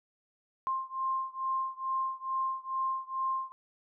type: beating tone pair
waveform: sine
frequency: 1055 / 1057.3 Hz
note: C6 / C6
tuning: +14 / +18 cents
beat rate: 2.3 Hz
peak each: -33 / -34 dBFS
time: 0.67-3.52 s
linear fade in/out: 0 ms
effects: none